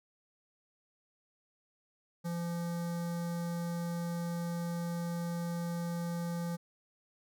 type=tone with notch filter; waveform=square; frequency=171.1 Hz; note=F3; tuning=35 cents flat; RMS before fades=-36 dBFS; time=2.24-6.57 s; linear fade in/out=20 ms; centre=2700 Hz; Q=1; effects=none